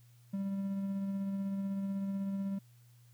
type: tone with tremolo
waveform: triangle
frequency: 196 Hz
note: G3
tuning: in tune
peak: -30 dBFS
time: 0.33-2.59 s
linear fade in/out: 10 ms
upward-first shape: sine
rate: 16 Hz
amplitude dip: 25%
effects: added 120 Hz sine -58 dBFS peak until 3.13 s + white hiss -70 dBFS RMS until 3.13 s